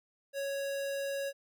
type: tone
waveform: square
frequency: 554.4 Hz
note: C#5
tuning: in tune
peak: -34 dBFS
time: 0.33-1.33 s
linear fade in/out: 50 ms
effects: none